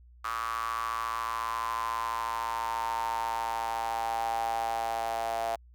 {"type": "tone with high-pass filter sweep", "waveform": "sawtooth", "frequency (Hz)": 114.1, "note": "A#2", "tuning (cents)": -37, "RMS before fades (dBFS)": -32, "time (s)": [0.24, 5.56], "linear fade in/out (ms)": 10, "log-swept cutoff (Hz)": [1200, 710], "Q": 9.5, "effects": ["added 60 Hz sine -52 dBFS peak until 5.74 s"]}